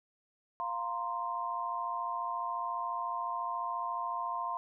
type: chord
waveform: sine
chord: F suspended fourth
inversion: none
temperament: equal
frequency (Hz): 698.5 / 932.3 / 1046.5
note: F5 / Bb5 / C6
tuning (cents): 0 / 0 / 0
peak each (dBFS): -40 / -38 / -35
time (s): 0.6-4.57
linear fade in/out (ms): 0
effects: none